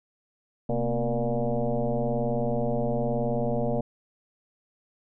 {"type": "tone with frequency modulation", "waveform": "sine", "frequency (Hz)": 230.5, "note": "A#3", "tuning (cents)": -19, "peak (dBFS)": -23, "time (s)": [0.69, 3.81], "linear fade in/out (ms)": 5, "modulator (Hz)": 120, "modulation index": 3.8, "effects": []}